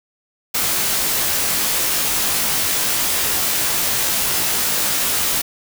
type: noise with comb filter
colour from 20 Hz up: white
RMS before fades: -19 dBFS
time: 0.54-5.42 s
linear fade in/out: 10 ms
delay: 18 ms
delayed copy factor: -1
effects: none